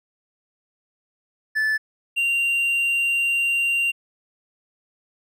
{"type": "tone pair in turn", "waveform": "triangle", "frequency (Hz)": [1745, 2770], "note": ["A6", "F7"], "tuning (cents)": [-15, -15], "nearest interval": "minor sixth", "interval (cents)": 800, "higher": "second", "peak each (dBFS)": -17, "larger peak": "neither", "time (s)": [[1.55, 1.78], [2.16, 3.92]], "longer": "second", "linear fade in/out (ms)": 20, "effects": []}